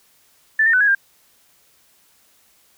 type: tone with pitch steps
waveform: sine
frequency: 1759 / 1819 / 1501 / 1662 / 1597 Hz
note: A6 / A#6 / F#6 / G#6 / G6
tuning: -1 / -43 / +24 / +1 / +32 cents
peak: -12 dBFS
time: 0.59-0.95 s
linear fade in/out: 5 ms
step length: 72 ms
effects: white hiss -57 dBFS RMS until 2.77 s